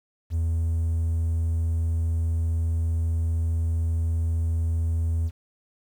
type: tone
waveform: triangle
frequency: 82.41 Hz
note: E2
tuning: in tune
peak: -19 dBFS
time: 0.3-5.31 s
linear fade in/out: 50 ms
effects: tanh soft clip ceiling -15 dBFS + 9-bit